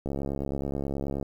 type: click train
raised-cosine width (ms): 2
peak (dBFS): -18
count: 82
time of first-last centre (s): 0.06-1.227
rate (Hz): 69.4
effects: 9-bit